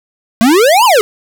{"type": "exponential two-way sweep", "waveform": "square", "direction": "up then down", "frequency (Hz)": [214.2, 1048, 401.3], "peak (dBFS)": -6, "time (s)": [0.41, 1.01], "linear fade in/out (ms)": 0, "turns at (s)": 0.85, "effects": []}